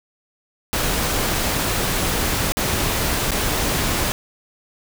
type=noise with dropouts; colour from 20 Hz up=pink; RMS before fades=-21 dBFS; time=0.73-4.12 s; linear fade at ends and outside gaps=0 ms; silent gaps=2.521-2.57 / 3.308-3.317 s; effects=none